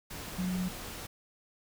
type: tone in noise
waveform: sine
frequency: 182.8 Hz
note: F#3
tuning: 21 cents flat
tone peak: -30 dBFS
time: 0.38-0.69 s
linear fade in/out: 10 ms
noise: pink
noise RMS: -42 dBFS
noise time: 0.1-1.07 s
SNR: +9 dB
effects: none